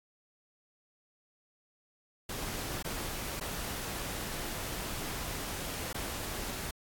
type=noise with dropouts; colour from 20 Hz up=pink; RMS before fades=-38 dBFS; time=2.29-6.71 s; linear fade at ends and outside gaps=5 ms; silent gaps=2.827-2.845 / 3.4-3.409 / 5.93-5.944 s; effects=AAC 64 kbps